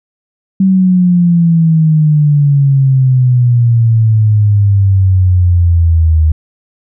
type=exponential sweep; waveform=sine; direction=down; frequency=192.8 to 77.5 Hz; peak=-5 dBFS; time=0.6-6.32 s; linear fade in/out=5 ms; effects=none